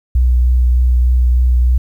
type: tone with vibrato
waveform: sine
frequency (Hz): 61.7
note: B1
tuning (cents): -1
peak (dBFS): -8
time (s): 0.15-1.78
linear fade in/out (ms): 5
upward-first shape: triangle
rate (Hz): 3.3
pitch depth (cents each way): 21
effects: 8-bit